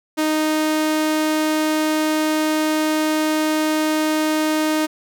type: tone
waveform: sawtooth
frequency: 310 Hz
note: D#4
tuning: 6 cents flat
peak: -13 dBFS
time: 0.17-4.87 s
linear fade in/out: 20 ms
effects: none